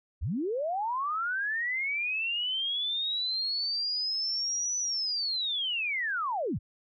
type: linear two-way sweep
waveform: sine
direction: up then down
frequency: 48.48 to 5990 to 50.4 Hz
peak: -28 dBFS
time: 0.21-6.59 s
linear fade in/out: 20 ms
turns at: 4.78 s
effects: none